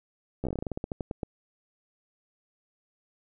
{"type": "slowing click train", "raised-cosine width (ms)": 2, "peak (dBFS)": -18, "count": 17, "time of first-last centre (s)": [0.44, 1.232], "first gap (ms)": 13, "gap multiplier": 1.16, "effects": []}